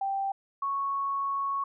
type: tone pair in turn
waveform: sine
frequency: 784 / 1106.7 Hz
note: G5 / C#6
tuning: 0 / -3 cents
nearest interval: tritone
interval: 597 cents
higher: second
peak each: -27 dBFS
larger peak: neither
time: 0.01-0.32 / 0.62-1.64 s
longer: second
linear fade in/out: 5 ms
effects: none